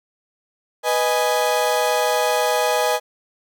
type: chord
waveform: 35% pulse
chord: G# minor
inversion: first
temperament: equal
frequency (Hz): 493.9 / 622.3 / 830.6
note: B4 / D#5 / G#5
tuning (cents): 0 / 0 / 0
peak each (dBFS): -20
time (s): 0.83-3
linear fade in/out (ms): 50
effects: none